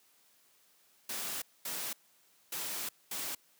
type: noise bursts at uneven times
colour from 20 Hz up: white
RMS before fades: -38 dBFS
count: 4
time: 1.09-1.42 / 1.65-1.93 / 2.52-2.89 / 3.11-3.35 s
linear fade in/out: 5 ms
effects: white hiss -67 dBFS RMS until 3.59 s + high-pass 150 Hz 12 dB/octave